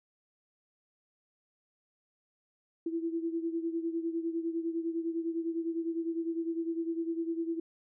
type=beating tone pair; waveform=sine; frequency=329.6 / 339.5 Hz; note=E4 / F4; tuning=0 / -49 cents; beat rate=9.9 Hz; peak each=-32 / -37 dBFS; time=2.86-7.6 s; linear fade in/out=5 ms; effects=none